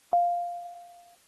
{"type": "tone with exponential decay", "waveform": "sine", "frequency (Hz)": 698.5, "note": "F5", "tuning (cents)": 0, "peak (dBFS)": -17, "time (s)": [0.13, 1.15], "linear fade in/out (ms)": 1, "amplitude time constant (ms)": 220, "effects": ["white hiss -62 dBFS RMS until 1.27 s", "AAC 32 kbps"]}